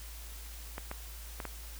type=clicks; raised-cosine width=0.5 ms; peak=-23 dBFS; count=4; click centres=0.781 / 0.914 / 1.402 / 1.453 s; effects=added 55 Hz sine -44 dBFS peak until 1.79 s + white hiss -50 dBFS RMS until 1.79 s